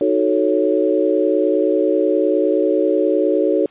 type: chord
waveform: sine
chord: D# half-diminished seventh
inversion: none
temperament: equal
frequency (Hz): 311.1 / 370 / 440 / 554.4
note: D#4 / F#4 / A4 / C#5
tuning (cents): 0 / 0 / 0 / 0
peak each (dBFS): -19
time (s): 0.01-3.66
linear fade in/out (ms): 2
effects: white hiss -48 dBFS RMS until 3.7 s + resampled to 8000 Hz